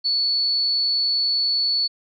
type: tone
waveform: sine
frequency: 4435 Hz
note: C#8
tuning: in tune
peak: -18 dBFS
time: 0.04-1.88 s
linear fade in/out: 20 ms
effects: none